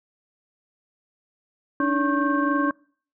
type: tone cluster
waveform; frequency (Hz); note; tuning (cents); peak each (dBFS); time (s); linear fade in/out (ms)
sine; 285.3 / 309 / 569 / 1087 / 1567; C#4 / D#4 / C#5 / C#6 / G6; +50 / -12 / +45 / -34 / -1; -22 / -28 / -30 / -25 / -28; 1.8-2.71; 2
effects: noise-tail reverb RT60 0.5 s tail -26 dB re dry + tanh soft clip ceiling -8 dBFS